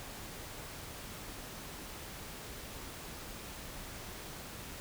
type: silence
effects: pink hiss -46 dBFS RMS until 4.8 s